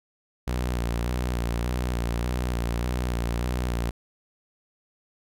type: tone with vibrato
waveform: sawtooth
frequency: 60 Hz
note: B1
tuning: 49 cents flat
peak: -21 dBFS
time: 0.47-3.91 s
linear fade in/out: 10 ms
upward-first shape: square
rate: 1.7 Hz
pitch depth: 46 cents each way
effects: none